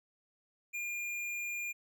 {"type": "tone with hard clipping", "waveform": "triangle", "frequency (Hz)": 2410, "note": "D7", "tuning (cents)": 44, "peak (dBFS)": -37, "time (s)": [0.73, 1.73], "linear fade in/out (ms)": 20, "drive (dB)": 18, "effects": []}